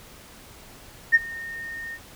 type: tone with ADSR envelope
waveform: sine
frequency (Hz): 1836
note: A#6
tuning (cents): -27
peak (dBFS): -9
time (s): 1.12-1.99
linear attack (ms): 28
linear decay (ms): 31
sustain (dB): -23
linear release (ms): 53
effects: tanh soft clip ceiling -6 dBFS + pink hiss -47 dBFS RMS until 2.15 s